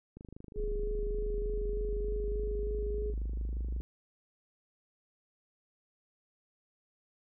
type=click train; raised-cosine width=3 ms; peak=-34 dBFS; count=94; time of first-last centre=0.17-3.803 s; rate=25.6 Hz
type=tone with vibrato; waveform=sine; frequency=415.3 Hz; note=G#4; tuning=in tune; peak=-35 dBFS; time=0.54-3.14 s; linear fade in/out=50 ms; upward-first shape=sine; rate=3.3 Hz; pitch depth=12 cents each way
type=linear sweep; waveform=sine; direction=up; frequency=34 to 59.3 Hz; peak=-32 dBFS; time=0.57-3.81 s; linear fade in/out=0 ms
effects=none